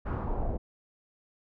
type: noise with low-pass filter sweep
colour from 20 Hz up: brown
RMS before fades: -31 dBFS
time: 0.05-0.58 s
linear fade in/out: 20 ms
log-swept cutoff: 1400 to 620 Hz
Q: 2.4
effects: none